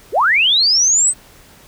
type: linear sweep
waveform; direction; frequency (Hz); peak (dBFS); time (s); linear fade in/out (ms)
sine; up; 312.2 to 8372; -10; 0.12-1.14; 50
effects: pink hiss -45 dBFS RMS until 1.67 s